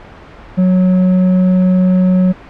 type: tone with hard clipping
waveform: sine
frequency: 184 Hz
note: F#3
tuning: 9 cents flat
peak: -9 dBFS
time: 0.57-2.33 s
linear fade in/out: 20 ms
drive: 5 dB
effects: pink hiss -35 dBFS RMS until 2.49 s + low-pass 2000 Hz 12 dB/octave